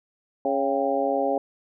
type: harmonic tone with a mistuned harmonic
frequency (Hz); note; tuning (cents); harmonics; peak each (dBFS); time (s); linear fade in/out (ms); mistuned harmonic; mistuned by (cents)
138.2; C#3; -5; 2 / 3 / 4 / 5 / 6; -29 / -29 / -25 / -28 / -28; 0.45-1.38; 2; 6; -75
effects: none